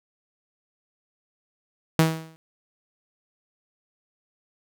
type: tone with exponential decay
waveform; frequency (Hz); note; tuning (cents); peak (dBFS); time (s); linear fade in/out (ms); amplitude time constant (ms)
sawtooth; 160.9; E3; -42; -9; 1.99-2.36; 0; 80
effects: none